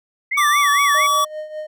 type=tone with vibrato; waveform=sine; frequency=1975.5 Hz; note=B6; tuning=in tune; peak=-18 dBFS; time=0.31-1.07 s; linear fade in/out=10 ms; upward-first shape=sine; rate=4.4 Hz; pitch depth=230 cents each way
type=tone with pitch glide; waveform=square; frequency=1174.7 to 1142.6 Hz; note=D6 to D6; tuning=0 to -48 cents; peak=-15 dBFS; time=0.37-1.25 s; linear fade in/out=10 ms; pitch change=-48 cents; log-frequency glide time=0.51-0.69 s
type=tone with tremolo; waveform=triangle; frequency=615 Hz; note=D#5; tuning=20 cents flat; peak=-22 dBFS; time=0.94-1.67 s; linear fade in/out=10 ms; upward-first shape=triangle; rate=5 Hz; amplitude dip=75%
effects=none